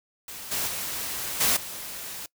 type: noise with level steps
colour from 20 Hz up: white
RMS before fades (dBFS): -39 / -28 / -32 / -22 / -37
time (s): 0.28-2.26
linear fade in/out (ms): 2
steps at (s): 0.51 / 0.67 / 1.4 / 1.56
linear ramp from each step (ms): 10
effects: noise-tail reverb RT60 0.1 s tail -23 dB re dry